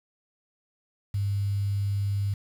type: tone with quantisation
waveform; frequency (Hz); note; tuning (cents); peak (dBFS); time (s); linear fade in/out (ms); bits
sine; 100; G2; +35; -24; 1.14-2.34; 5; 8
effects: none